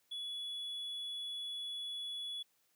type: tone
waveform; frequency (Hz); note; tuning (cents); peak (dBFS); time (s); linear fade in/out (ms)
triangle; 3400; G#7; +40; -38; 0.11-2.43; 10
effects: white hiss -75 dBFS RMS until 2.75 s + high-pass 100 Hz 12 dB/octave